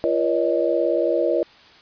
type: tone cluster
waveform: sine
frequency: 343.2 / 482.4 / 565 / 623 Hz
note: F4 / B4 / C#5 / D#5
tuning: -30 / -41 / +33 / +2 cents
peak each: -23 dBFS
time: 0.04-1.43 s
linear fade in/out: 0 ms
effects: white hiss -49 dBFS RMS until 1.81 s + resampled to 11025 Hz